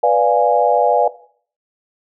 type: chord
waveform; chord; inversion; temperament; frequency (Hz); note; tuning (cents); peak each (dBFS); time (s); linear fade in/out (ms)
sine; B diminished seventh; none; equal; 493.9 / 587.3 / 698.5 / 830.6; B4 / D5 / F5 / Ab5; 0 / 0 / 0 / 0; -16; 0.03-1.08; 5
effects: noise-tail reverb RT60 0.5 s tail -17 dB re dry